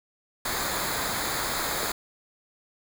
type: noise with comb filter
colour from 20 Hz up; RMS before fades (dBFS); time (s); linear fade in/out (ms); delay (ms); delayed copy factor
pink; -29; 0.45-1.92; 5; 0.35; -0.7
effects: none